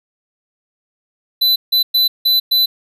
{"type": "tone bursts at uneven times", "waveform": "square", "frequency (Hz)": 4001, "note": "B7", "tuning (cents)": 22, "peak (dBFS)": -11, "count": 5, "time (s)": [[1.41, 1.56], [1.72, 1.83], [1.94, 2.08], [2.25, 2.4], [2.51, 2.66]], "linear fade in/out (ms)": 10, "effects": []}